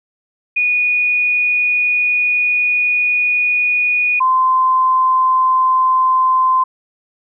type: tone pair in turn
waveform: sine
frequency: 2462 / 1035.1 Hz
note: D#7 / C6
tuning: -19 / -19 cents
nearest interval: octave + minor third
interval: 1500 cents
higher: first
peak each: -12 / -10 dBFS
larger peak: second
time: 0.56-4.2 / 4.2-6.64 s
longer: first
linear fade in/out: 10 ms
effects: none